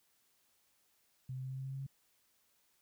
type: tone with pitch steps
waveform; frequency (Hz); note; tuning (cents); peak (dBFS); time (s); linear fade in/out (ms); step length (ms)
sine; 129.2 / 130.17 / 131.15 / 132.14 / 133.14 / 134.14 / 135.15 / 136.17; C3 / C3 / C3 / C3 / C3 / C3 / C#3 / C#3; -21 / -9 / +4 / +17 / +31 / +43 / -44 / -31; -39; 1.29-1.866; 5; 72
effects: white hiss -74 dBFS RMS until 2.81 s